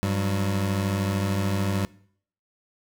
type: tone pair together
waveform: 25% pulse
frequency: 99.1 / 184.87 Hz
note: G2 / F#3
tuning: +19 / -1 cents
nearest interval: major seventh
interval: 1080 cents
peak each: -20 / -27 dBFS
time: 0.03-1.85 s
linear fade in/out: 0 ms
effects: noise-tail reverb RT60 0.6 s tail -22 dB re dry